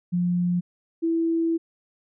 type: tone pair in turn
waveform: sine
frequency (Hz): 176.7 / 330.2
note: F3 / E4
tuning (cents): +21 / +3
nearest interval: major seventh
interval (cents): 1082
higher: second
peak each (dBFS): -20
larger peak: neither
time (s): 0.12-0.61 / 1.02-1.58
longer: second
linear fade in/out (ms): 20
effects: none

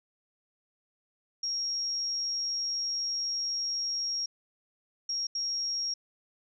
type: tone bursts at uneven times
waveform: sine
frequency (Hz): 5588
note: F8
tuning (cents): 0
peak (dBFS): -29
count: 3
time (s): 1.43-4.26 / 5.09-5.27 / 5.35-5.94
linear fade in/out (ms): 5
effects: none

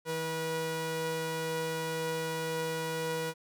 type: tone pair together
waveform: sawtooth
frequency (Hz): 160.98 / 484.9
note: E3 / B4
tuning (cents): -41 / -32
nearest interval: octave + perfect fifth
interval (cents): 1909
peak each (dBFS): -34 / -29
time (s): 0.05-3.34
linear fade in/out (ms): 50
effects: none

